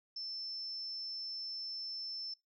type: tone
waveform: sine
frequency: 5310 Hz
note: E8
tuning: 12 cents sharp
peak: -39 dBFS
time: 0.16-2.34 s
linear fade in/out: 5 ms
effects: noise-tail reverb RT60 0.2 s tail -25 dB re dry